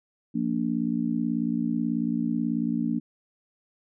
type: chord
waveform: sine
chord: Bb major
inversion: second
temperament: just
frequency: 174.81 / 233.1 / 291.4 Hz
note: F3 / Bb3 / D4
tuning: +2 / 0 / -13 cents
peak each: -31 / -26 / -29 dBFS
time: 0.34-3 s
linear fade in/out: 20 ms
effects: none